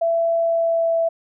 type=tone with pitch glide; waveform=sine; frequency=668 to 662.6 Hz; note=E5 to E5; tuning=+23 to +9 cents; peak=-16 dBFS; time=0.01-1.09 s; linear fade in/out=10 ms; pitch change=-14 cents; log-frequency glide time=0.39-0.98 s; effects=none